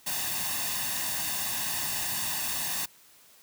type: noise with comb filter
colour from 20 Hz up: white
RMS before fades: -31 dBFS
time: 0.06-2.86 s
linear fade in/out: 10 ms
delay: 1.1 ms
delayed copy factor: +0.7
effects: white hiss -57 dBFS RMS until 3.42 s + high-pass 80 Hz 12 dB/octave